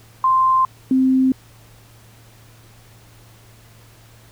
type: tone pair in turn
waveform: sine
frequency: 1045 / 261.2 Hz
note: C6 / C4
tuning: -2 / -3 cents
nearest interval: 2 octaves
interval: 2401 cents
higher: first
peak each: -12 / -12 dBFS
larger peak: neither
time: 0.24-0.65 / 0.91-1.32 s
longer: neither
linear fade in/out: 2 ms
effects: added 113 Hz sine -47 dBFS peak until 4.31 s + pink hiss -50 dBFS RMS until 4.31 s